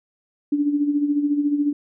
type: tone with tremolo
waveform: sine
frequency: 290.6 Hz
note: D4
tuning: 18 cents flat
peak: -15 dBFS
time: 0.52-1.73 s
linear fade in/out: 5 ms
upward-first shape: sine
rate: 14 Hz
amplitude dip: 60%
effects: none